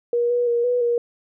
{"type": "tone with pitch steps", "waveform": "sine", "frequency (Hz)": [476.9, 484.8, 473.4, 490.8, 475.1], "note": ["A#4", "B4", "A#4", "B4", "A#4"], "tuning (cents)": [39, -32, 27, -11, 33], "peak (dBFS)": -17, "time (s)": [0.13, 0.98], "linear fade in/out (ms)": 2, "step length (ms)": 170, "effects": []}